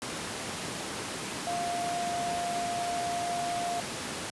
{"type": "tone in noise", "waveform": "sine", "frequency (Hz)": 698.5, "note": "F5", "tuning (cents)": 0, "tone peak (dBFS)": -30, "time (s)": [1.47, 3.8], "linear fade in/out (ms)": 0, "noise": "pink", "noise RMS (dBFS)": -35, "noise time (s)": [0.02, 4.3], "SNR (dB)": 2, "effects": ["high-pass 150 Hz 12 dB/octave", "resampled to 24000 Hz"]}